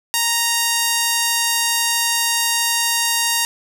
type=tone; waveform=5% pulse; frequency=932.3 Hz; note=A#5; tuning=in tune; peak=-4 dBFS; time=0.14-3.45 s; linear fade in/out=0 ms; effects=7-bit